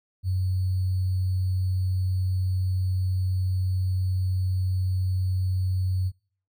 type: tone with sample-and-hold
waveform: sine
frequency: 92.9 Hz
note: F#2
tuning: 7 cents sharp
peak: -22 dBFS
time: 0.23-6.12 s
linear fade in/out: 50 ms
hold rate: 4410 Hz
effects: noise-tail reverb RT60 0.5 s tail -26 dB re dry